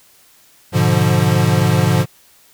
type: chord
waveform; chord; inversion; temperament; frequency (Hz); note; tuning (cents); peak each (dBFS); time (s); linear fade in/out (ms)
square; G# diminished seventh; none; equal; 103.83 / 123.47 / 146.83 / 174.61; G#2 / B2 / D3 / F3; 0 / 0 / 0 / 0; -18; 0.72-2.06; 50
effects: white hiss -50 dBFS RMS until 2.53 s